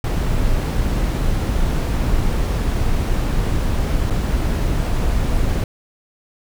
brown noise with dropouts, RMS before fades -18 dBFS, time 0.04-5.64 s, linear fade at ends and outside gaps 2 ms, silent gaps 4.101-4.105 s, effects none

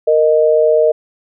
sine tone pair together, 464.5 / 620 Hz, A#4 / D#5, -6 / -6 cents, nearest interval perfect fourth, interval 500 cents, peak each -11 dBFS, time 0.07-0.92 s, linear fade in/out 10 ms, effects none

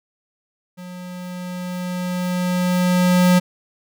square tone with level ramp, 180.2 Hz, F#3, 45 cents flat, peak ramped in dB -34 to -11 dBFS, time 0.77-3.4 s, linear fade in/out 20 ms, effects none

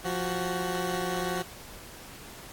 15% pulse tone pair together, 176.2 / 373.4 Hz, F3 / F#4, +16 / +16 cents, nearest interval octave + minor second, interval 1300 cents, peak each -25 dBFS, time 0.04-1.43 s, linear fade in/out 20 ms, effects pink hiss -46 dBFS RMS until 2.52 s + AAC 64 kbps

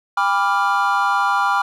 triangle chord, G dominant seventh, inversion none, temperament equal with one note detuned, 801.4 / 987.8 / 1174.7 / 1396.9 Hz, G5 / B5 / D6 / F6, +38 / 0 / 0 / 0 cents, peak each -19 dBFS, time 0.17-1.62 s, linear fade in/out 5 ms, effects none

